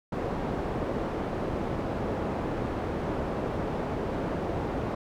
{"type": "low-pass noise", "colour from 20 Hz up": "white", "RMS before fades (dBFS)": -31, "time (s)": [0.12, 4.95], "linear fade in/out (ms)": 5, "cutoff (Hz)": 560, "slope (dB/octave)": 12, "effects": []}